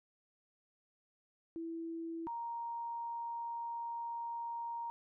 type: tone pair in turn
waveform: sine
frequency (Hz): 330.3 / 934.2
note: E4 / A#5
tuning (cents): +4 / +3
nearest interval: octave + tritone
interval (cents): 1799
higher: second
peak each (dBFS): -39 / -38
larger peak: second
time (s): 1.56-2.27 / 2.27-4.9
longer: second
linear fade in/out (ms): 0
effects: none